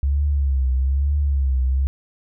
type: tone with vibrato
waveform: sine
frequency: 68.3 Hz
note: C#2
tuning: 25 cents flat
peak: -16 dBFS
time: 0.03-1.87 s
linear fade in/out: 0 ms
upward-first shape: triangle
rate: 1.1 Hz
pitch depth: 120 cents each way
effects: none